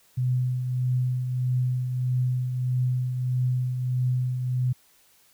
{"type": "tone with tremolo", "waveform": "sine", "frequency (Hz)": 126.2, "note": "B2", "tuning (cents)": 38, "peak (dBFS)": -20, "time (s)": [0.17, 4.73], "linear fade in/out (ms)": 10, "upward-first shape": "triangle", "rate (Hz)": 1.6, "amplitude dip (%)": 50, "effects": ["white hiss -60 dBFS RMS until 5.33 s"]}